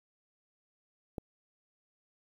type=click; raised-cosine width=2 ms; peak=-23 dBFS; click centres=1.182 s; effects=9-bit